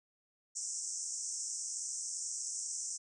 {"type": "band-pass noise", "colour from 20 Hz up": "white", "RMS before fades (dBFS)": -40, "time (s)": [0.55, 2.98], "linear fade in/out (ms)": 20, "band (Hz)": [5500, 8500], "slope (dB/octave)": 96, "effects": []}